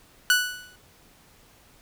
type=tone with exponential decay; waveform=sawtooth; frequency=1480 Hz; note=F#6; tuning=in tune; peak=-11 dBFS; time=0.3-0.76 s; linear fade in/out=1 ms; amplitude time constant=100 ms; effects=pink hiss -56 dBFS RMS until 1.81 s